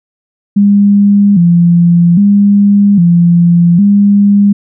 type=tone with vibrato; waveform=sine; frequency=186.6 Hz; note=F#3; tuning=15 cents sharp; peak=-3 dBFS; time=0.56-4.53 s; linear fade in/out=10 ms; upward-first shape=square; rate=0.62 Hz; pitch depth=140 cents each way; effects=none